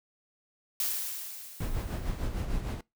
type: noise with exponential decay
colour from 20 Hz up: blue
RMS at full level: -29 dBFS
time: 0.8-2.46 s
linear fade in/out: 1 ms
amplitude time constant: 360 ms
type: noise with tremolo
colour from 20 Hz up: brown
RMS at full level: -30 dBFS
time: 1.6-2.81 s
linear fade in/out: 5 ms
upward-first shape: sine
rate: 6.6 Hz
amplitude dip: 55%
effects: noise-tail reverb RT60 0.2 s tail -22 dB re dry